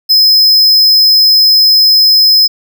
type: tone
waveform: square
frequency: 5100 Hz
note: D#8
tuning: 42 cents sharp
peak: -4 dBFS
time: 0.09-2.48 s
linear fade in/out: 20 ms
effects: none